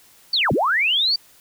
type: linear two-way sweep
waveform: sine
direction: down then up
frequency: 4699 to 93.6 to 4699 Hz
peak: -16 dBFS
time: 0.33-1.16 s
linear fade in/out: 5 ms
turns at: 0.52 s
effects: white hiss -52 dBFS RMS until 1.4 s